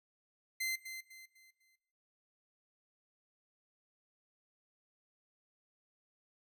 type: tone with echo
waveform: sawtooth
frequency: 2072 Hz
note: C7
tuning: 17 cents flat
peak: -31 dBFS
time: 0.6-0.76 s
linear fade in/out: 10 ms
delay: 250 ms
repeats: 4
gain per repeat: -9 dB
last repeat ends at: 1.76 s
effects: noise-tail reverb RT60 0.8 s tail -18 dB re dry